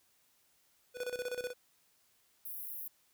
square tone with tremolo, 493.9 Hz, B4, in tune, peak -35 dBFS, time 0.94-1.54 s, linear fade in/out 50 ms, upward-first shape square, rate 16 Hz, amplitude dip 75%
pink high-pass noise, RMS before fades -43 dBFS, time 2.45-2.88 s, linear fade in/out 5 ms, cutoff 11000 Hz, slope 96 dB/octave
effects white hiss -71 dBFS RMS until 3.13 s

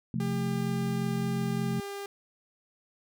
sine chord, F major, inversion second, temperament equal with one note detuned, 131.34 / 174.61 / 220 Hz, C3 / F3 / A3, +7 / 0 / 0 cents, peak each -32 dBFS, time 0.14-1.8 s, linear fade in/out 2 ms
sawtooth tone, 400.4 Hz, G4, 37 cents sharp, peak -32 dBFS, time 0.2-2.06 s, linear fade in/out 2 ms
effects none

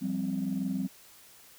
sine chord, F suspended second, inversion none, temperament equal, 174.61 / 196 / 261.6 Hz, F3 / G3 / C4, 0 / 0 / 0 cents, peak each -35 / -31 / -32 dBFS, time 0.01-0.88 s, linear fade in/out 20 ms, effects tanh soft clip ceiling -22 dBFS + white hiss -55 dBFS RMS until 1.58 s

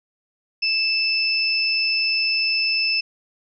sine tone pair together, 2637 / 5254 Hz, E7 / E8, 0 / -7 cents, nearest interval octave, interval 1193 cents, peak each -21 dBFS, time 0.62-3.01 s, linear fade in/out 10 ms, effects none

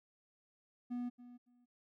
triangle tone with echo, 244.3 Hz, B3, 19 cents flat, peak -35 dBFS, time 0.9-1.1 s, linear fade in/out 20 ms, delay 280 ms, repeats 2, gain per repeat -15 dB, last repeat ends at 1.66 s, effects none

